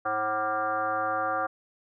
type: tone with frequency modulation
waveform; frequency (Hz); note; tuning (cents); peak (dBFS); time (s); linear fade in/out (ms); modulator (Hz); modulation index
sine; 967; B5; -37; -25; 0.05-1.47; 10; 215; 2.2
effects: none